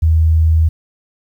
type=tone; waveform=sine; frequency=80.2 Hz; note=E2; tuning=47 cents flat; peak=-8 dBFS; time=0.02-0.69 s; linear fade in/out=10 ms; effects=8-bit